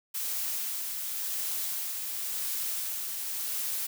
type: noise with tremolo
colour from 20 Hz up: blue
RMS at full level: -32 dBFS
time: 0.14-3.87 s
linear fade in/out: 10 ms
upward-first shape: sine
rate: 0.92 Hz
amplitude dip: 30%
effects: none